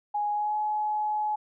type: tone with pitch glide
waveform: sine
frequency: 830.6 to 847.6 Hz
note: G#5 to G#5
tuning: 0 to +35 cents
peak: -25 dBFS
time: 0.14-1.36 s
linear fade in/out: 10 ms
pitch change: +35 cents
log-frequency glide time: 0.32-0.56 s
effects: none